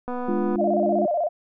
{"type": "click train", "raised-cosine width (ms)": 1, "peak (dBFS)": -18, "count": 119, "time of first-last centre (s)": [0.08, 0.558], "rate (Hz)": 247}
{"type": "chord", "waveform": "sine", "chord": "D diminished", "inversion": "second", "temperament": "equal", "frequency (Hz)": [207.7, 293.7, 349.2], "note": ["Ab3", "D4", "F4"], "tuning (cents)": [0, 0, 0], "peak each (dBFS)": [-25, -30, -25], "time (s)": [0.28, 1.06], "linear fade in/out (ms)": 5}
{"type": "tone with vibrato", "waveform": "sine", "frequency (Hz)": 646, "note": "E5", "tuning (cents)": -35, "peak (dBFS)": -20, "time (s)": [0.58, 1.29], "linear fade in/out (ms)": 20, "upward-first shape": "square", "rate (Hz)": 16, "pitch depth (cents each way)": 120}
{"effects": []}